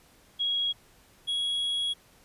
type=tone pair in turn; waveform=sine / triangle; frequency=3309 / 3326 Hz; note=G#7 / G#7; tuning=-7 / +2 cents; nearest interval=unison; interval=9 cents; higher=second; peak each=-25 dBFS; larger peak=neither; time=0.39-0.73 / 1.27-1.94 s; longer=second; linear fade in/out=20 ms; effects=pink hiss -59 dBFS RMS until 2.24 s + resampled to 32000 Hz